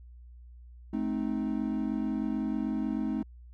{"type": "chord", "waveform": "triangle", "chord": "A diminished", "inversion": "none", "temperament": "equal with one note detuned", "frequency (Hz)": [215.1, 261.6, 311.1], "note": ["A3", "C4", "Eb4"], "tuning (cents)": [-39, 0, 0], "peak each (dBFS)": [-30, -31, -32], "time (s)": [0.93, 3.23], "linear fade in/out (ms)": 5, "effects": ["added 60 Hz sine -47 dBFS peak until 3.53 s"]}